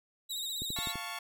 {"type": "tone with vibrato", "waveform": "sawtooth", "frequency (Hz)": 3809, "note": "A#7", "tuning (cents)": 37, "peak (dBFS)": -32, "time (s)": [0.29, 0.93], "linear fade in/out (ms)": 20, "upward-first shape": "triangle", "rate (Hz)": 15, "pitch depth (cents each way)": 81}
{"type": "click train", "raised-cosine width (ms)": 3, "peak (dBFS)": -28, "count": 5, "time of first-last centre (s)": [0.62, 0.956], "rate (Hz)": 11.9}
{"type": "chord", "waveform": "15% pulse", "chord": "F augmented", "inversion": "none", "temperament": "equal", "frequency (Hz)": [698.5, 880, 1108.7], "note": ["F5", "A5", "C#6"], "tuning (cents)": [0, 0, 0], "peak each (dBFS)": [-37, -37, -34], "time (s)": [0.76, 1.19], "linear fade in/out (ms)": 5}
{"effects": []}